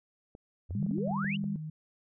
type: clicks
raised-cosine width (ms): 2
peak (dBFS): -34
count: 10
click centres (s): 0.351 / 0.708 / 0.828 / 0.864 / 0.911 / 0.983 / 1.076 / 1.111 / 1.245 / 1.441
type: exponential sweep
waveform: sine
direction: up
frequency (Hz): 73.1 to 3136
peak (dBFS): -33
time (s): 0.69-1.37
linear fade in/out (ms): 20
type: tone with pitch glide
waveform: sine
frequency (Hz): 199.3 to 200.7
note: G3 to G3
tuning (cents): +29 to +41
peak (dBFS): -31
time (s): 0.75-1.56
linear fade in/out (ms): 2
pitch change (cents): +12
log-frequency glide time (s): 1.31-1.38
type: tone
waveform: sine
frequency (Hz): 155.56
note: D#3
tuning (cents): 0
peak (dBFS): -36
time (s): 0.8-1.7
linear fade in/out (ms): 5
effects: none